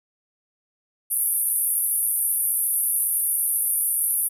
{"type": "band-pass noise", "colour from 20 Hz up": "pink", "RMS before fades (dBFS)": -23, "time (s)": [1.1, 4.29], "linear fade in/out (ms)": 20, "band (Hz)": [9500, 13000], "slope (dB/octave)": 96, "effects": []}